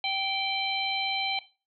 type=harmonic tone with a mistuned harmonic; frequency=779 Hz; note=G5; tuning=11 cents flat; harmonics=1 / 3 / 4 / 5; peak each=-32 / -32 / -32 / -32 dBFS; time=0.04-1.39 s; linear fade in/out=2 ms; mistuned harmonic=5; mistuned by=+60 cents; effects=noise-tail reverb RT60 0.3 s tail -17 dB re dry